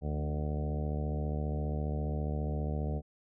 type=harmonic tone with a mistuned harmonic; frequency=74.8 Hz; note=D2; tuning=32 cents sharp; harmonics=1 / 2 / 3 / 4 / 5 / 6 / 7 / 8 / 9 / 10; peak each=-33 / -36 / -41 / -46 / -48 / -44 / -48 / -46 / -53 / -48 dBFS; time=0.01-3.02 s; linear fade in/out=50 ms; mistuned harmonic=3; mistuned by=-17 cents; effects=none